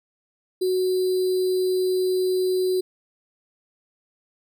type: tone with sample-and-hold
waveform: sine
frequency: 370 Hz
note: F#4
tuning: in tune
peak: -19 dBFS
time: 0.61-2.81 s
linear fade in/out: 10 ms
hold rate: 4410 Hz
effects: none